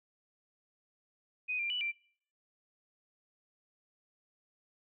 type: tone with pitch steps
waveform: sine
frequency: 2497 / 2378 / 2961 / 2357 Hz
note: D#7 / D7 / F#7 / D7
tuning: +6 / +21 / +1 / +6 cents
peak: -32 dBFS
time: 1.48-1.92 s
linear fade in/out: 20 ms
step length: 110 ms
effects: noise-tail reverb RT60 0.6 s tail -24 dB re dry